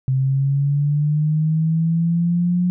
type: linear sweep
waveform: sine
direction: up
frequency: 130.7 to 179.8 Hz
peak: -15 dBFS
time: 0.08-2.7 s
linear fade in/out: 0 ms
effects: none